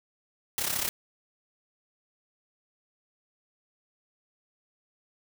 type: noise with amplitude modulation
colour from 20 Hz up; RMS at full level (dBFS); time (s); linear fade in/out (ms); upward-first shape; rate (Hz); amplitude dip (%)
white; -27; 0.58-0.89; 0; sine; 33.8; 70
effects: none